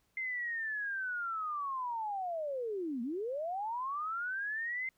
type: linear two-way sweep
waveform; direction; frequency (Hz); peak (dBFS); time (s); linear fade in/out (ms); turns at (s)
sine; down then up; 2093 to 224.1 to 2093; -34; 0.17-4.89; 2; 3.02
effects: pink hiss -75 dBFS RMS until 4.97 s